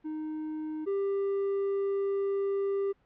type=tone pair in turn; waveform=triangle; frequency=310.1 / 395.6 Hz; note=D#4 / G4; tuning=-6 / +16 cents; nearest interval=major third; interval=422 cents; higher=second; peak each=-31 / -25 dBFS; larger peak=second; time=0.04-0.86 / 0.86-2.93 s; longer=second; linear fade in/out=20 ms; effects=pink hiss -68 dBFS RMS until 3.05 s + low-pass 2000 Hz 12 dB/octave